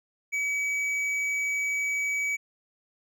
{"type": "tone with hard clipping", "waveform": "sine", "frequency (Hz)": 2278, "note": "C#7", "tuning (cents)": 47, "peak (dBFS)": -27, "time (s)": [0.32, 2.37], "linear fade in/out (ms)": 20, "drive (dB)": 6, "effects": []}